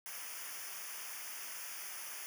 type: noise with comb filter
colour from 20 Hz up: white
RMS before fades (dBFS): -45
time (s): 0.06-2.26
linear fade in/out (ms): 0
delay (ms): 0.25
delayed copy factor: -0.95
effects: none